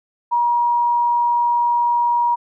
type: tone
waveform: sine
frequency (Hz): 954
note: A#5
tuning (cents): +40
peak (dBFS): -14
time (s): 0.31-2.36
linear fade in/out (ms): 20
effects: none